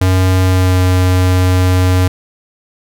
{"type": "tone with pitch glide", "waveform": "square", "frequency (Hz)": [92.9, 91.73], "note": ["F#2", "F#2"], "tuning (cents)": [7, -14], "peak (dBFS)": -9, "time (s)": [0.01, 2.08], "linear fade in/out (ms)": 5, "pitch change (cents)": -21, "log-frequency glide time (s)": [0.43, 0.81], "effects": []}